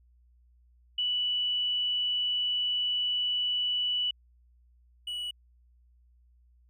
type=tone pair in turn; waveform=sine / triangle; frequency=2960 / 2940 Hz; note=F#7 / F#7; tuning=0 / -12 cents; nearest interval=unison; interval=12 cents; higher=first; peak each=-26 / -31 dBFS; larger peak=first; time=0.98-4.11 / 5.07-5.31 s; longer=first; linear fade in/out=5 ms; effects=added 60 Hz sine -59 dBFS peak until 6.69 s